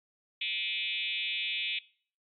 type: tone with frequency modulation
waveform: sine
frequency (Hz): 2960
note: F#7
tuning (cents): 0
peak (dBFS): -30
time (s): 0.41-1.79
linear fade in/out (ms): 5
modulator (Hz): 204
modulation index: 3.4
effects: noise-tail reverb RT60 0.5 s tail -22 dB re dry + MP3 48 kbps